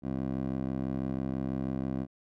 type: tone with band-pass filter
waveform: 15% pulse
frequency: 66.1 Hz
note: C2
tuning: 18 cents sharp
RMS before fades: -33 dBFS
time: 0.02-2.07 s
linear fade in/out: 50 ms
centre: 290 Hz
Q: 1.1
effects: none